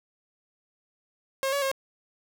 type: tone with pitch steps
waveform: sawtooth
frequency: 538 / 564 / 539 Hz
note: C5 / C#5 / C#5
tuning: +48 / +30 / -49 cents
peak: -21 dBFS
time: 1.43-1.715 s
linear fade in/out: 0 ms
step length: 95 ms
effects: none